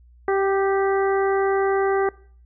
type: harmonic tone with a mistuned harmonic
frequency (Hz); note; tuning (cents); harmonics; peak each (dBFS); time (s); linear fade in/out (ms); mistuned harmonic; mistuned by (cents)
390; G4; -9; 1 / 2 / 3 / 4 / 5; -19 / -25 / -29 / -31 / -33; 0.28-2.09; 2; 3; +20
effects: noise-tail reverb RT60 0.5 s tail -22 dB re dry + added 60 Hz sine -48 dBFS peak until 2.45 s